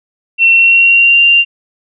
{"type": "tone with pitch glide", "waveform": "sine", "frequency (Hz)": [2710, 2780], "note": ["E7", "F7"], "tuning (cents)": [47, -9], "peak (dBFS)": -4, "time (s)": [0.38, 1.45], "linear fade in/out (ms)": 50, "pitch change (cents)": 44, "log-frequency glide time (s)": [0.51, 1.22], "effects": []}